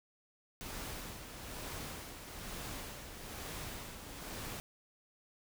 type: noise with tremolo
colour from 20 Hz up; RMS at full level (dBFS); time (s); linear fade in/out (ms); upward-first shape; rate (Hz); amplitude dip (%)
pink; -43; 0.61-4.6; 0; sine; 1.1; 50
effects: none